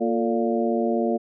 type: harmonic tone with a mistuned harmonic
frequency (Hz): 116.5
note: A#2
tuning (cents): -1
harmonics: 2 / 3 / 4 / 5 / 6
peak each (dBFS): -24 / -26 / -27 / -28 / -29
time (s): 0-1.18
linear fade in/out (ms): 20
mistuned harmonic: 4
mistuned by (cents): -77
effects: none